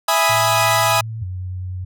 sawtooth chord, E major seventh, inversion none, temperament equal, 659.3 / 830.6 / 987.8 / 1244.5 Hz, E5 / G#5 / B5 / D#6, 0 / 0 / 0 / 0 cents, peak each -16 dBFS, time 0.08-1.01 s, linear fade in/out 5 ms
sine tone, 111.5 Hz, A2, 23 cents sharp, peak -25 dBFS, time 0.29-1.24 s, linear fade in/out 10 ms
sine tone with vibrato, 91.8 Hz, F#2, 13 cents flat, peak -24 dBFS, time 1.21-1.85 s, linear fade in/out 10 ms, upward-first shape triangle, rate 10 Hz, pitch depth 12 cents each way
effects none

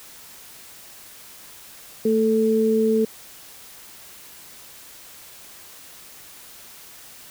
sine tone pair together, 222.4 / 440 Hz, A3 / A4, +19 / 0 cents, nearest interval octave, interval 1181 cents, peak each -20 / -18 dBFS, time 2.05-3.05 s, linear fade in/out 5 ms, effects white hiss -44 dBFS RMS until 7.3 s

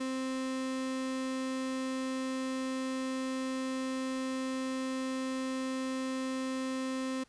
35% pulse tone, 261.6 Hz, C4, in tune, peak -31 dBFS, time 0-7.24 s, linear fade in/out 10 ms, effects pink hiss -66 dBFS RMS until 7.28 s + resampled to 22050 Hz

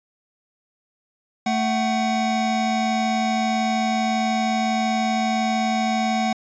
square tone pair together, 221.8 / 747 Hz, A3 / F#5, +14 / +16 cents, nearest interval octave + major sixth, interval 2102 cents, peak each -23 dBFS, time 1.46-6.33 s, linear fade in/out 5 ms, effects resampled to 16000 Hz

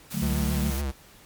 white noise, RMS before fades -37 dBFS, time 0.1-0.82 s, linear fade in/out 20 ms
sine chord, D major, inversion none, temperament equal, 146.83 / 185 / 220 Hz, D3 / F#3 / A3, 0 / 0 / 0 cents, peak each -30 / -29 / -30 dBFS, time 0.12-0.74 s, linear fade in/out 50 ms
square tone with vibrato, 69.3 Hz, C#2, in tune, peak -27 dBFS, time 0.21-0.92 s, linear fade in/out 20 ms, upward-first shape triangle, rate 7 Hz, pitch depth 98 cents each way
effects pink hiss -52 dBFS RMS until 1.25 s + MP3 96 kbps

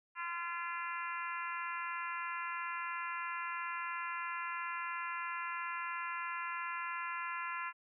harmonic tone, 343 Hz, F4, 31 cents flat, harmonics 3 / 4 / 5 / 6 / 7 / 8, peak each -41 / -43 / -45 / -47 / -48 / -49 dBFS, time 0.15-7.73 s, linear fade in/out 50 ms, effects none

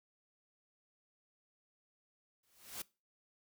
white noise with exponential growth, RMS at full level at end -40 dBFS, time 2.43-2.82 s, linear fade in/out 5 ms, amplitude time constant 83 ms, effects noise-tail reverb RT60 0.3 s tail -22 dB re dry

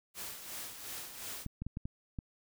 white noise with tremolo, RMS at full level -42 dBFS, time 0.14-1.47 s, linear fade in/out 50 ms, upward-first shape sine, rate 2.8 Hz, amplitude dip 55%
clicks, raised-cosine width 5 ms, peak -26 dBFS, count 6, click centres 1.463 / 1.62 / 1.666 / 1.771 / 1.855 / 2.188 s
effects none

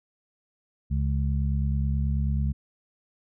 harmonic tone, 69.3 Hz, C#2, in tune, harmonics 1 / 2 / 3, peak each -24 / -28 / -33 dBFS, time 0.9-2.53 s, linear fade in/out 20 ms, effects none

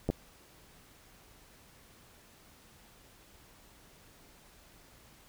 clicks, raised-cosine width 2 ms, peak -16 dBFS, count 2, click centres 0.09 / 0.101 s, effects pink hiss -59 dBFS RMS until 5.28 s

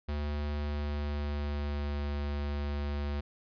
square tone with pitch glide, 73.6 to 72.29 Hz, D2 to D2, +4 to -27 cents, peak -32 dBFS, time 0.08-3.21 s, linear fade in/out 10 ms, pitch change -31 cents, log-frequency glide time 0.5-2.08 s, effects resampled to 11025 Hz

